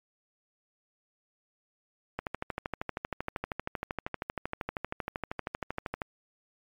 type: click train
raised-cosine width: 0.5 ms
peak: -17 dBFS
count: 50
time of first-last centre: 2.19-6.018 s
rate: 12.8 Hz
effects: MP3 96 kbps